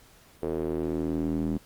square tone with band-pass filter sweep, 40.16 Hz, E1, 44 cents flat, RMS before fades -29 dBFS, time 0.42-1.58 s, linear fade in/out 10 ms, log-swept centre 430 to 240 Hz, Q 3.2, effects pink hiss -56 dBFS RMS until 1.65 s + Opus 48 kbps

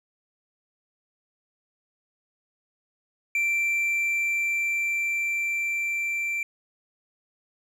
triangle tone with level ramp, 2349 Hz, D7, in tune, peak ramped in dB -20 to -24 dBFS, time 3.35-6.43 s, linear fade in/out 2 ms, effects none

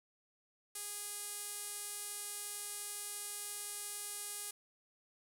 sawtooth tone with band-pass filter, 411.4 Hz, G#4, 16 cents flat, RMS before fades -44 dBFS, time 0.75-4.51 s, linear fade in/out 5 ms, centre 10000 Hz, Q 2.2, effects none

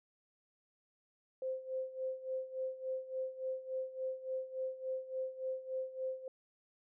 sine tone with tremolo, 521 Hz, C5, 7 cents flat, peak -34 dBFS, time 1.42-6.28 s, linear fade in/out 2 ms, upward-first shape sine, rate 3.5 Hz, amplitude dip 80%, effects none

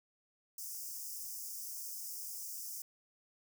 white high-pass noise, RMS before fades -44 dBFS, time 0.58-2.82 s, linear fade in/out 2 ms, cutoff 5000 Hz, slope 96 dB/octave, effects none

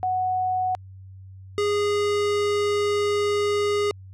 sine / square tone pair in turn, 740 / 411.7 Hz, F#5 / G#4, 0 / -15 cents, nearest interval minor seventh, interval 1015 cents, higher first, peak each -21 dBFS, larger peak neither, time 0.03-0.75 / 1.58-3.91 s, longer second, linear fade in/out 0 ms, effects added 95 Hz sine -40 dBFS peak until 4.13 s + low-pass 7000 Hz 12 dB/octave

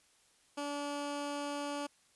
15% pulse tone, 288.2 Hz, D4, 33 cents flat, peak -30 dBFS, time 0.57-1.87 s, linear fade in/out 10 ms, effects white hiss -68 dBFS RMS until 2.15 s + resampled to 24000 Hz

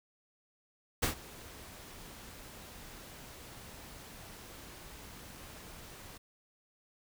pink noise with ADSR envelope, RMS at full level -29 dBFS, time 1.02-6.18 s, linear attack 13 ms, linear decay 110 ms, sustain -21 dB, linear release 10 ms, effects none

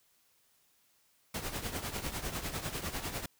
pink noise with tremolo, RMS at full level -35 dBFS, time 1.34-3.26 s, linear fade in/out 5 ms, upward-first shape triangle, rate 10 Hz, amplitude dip 75%, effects white hiss -70 dBFS RMS until 3.39 s

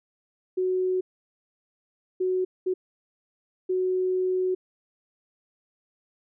sine tone bursts at uneven times, 370 Hz, F#4, in tune, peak -22 dBFS, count 4, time 0.57-1.01 / 2.2-2.45 / 2.66-2.74 / 3.69-4.55 s, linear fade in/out 10 ms, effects none

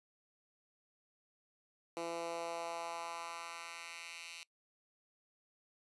10% pulse tone with high-pass filter sweep, 168.4 Hz, E3, 37 cents sharp, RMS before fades -44 dBFS, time 1.97-4.43 s, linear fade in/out 0 ms, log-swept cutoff 370 to 2900 Hz, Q 1.6, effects noise-tail reverb RT60 0.1 s tail -22 dB re dry + resampled to 24000 Hz

